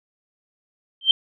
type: tone with exponential growth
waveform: sine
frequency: 3136 Hz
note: G7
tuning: in tune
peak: -6 dBFS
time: 1.01-1.11 s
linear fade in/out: 2 ms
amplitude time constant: 20 ms
effects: none